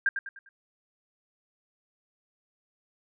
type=tone with echo; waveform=sine; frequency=1597 Hz; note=G6; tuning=32 cents sharp; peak=-20 dBFS; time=0.06-0.09 s; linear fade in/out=2 ms; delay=100 ms; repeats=4; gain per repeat=-8 dB; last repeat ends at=0.49 s; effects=none